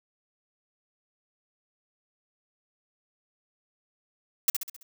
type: noise with echo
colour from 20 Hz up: blue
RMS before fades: -21 dBFS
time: 4.48-4.5 s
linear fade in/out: 2 ms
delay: 66 ms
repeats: 5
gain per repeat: -6 dB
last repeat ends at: 4.83 s
effects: none